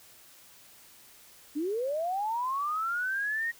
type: linear sweep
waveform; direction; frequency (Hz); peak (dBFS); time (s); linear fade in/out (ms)
sine; up; 277.2 to 1883; -28; 1.55-3.52; 20
effects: white hiss -55 dBFS RMS until 3.59 s